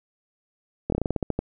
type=slowing click train; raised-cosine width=2 ms; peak=-11 dBFS; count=11; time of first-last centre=0.9-1.39 s; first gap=23 ms; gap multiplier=1.16; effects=none